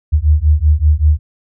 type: beating tone pair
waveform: sine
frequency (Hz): 73.42 / 78.62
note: D2 / D#2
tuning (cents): 0 / +19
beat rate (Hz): 5.2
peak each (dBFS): -11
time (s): 0.12-1.19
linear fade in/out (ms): 20
effects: none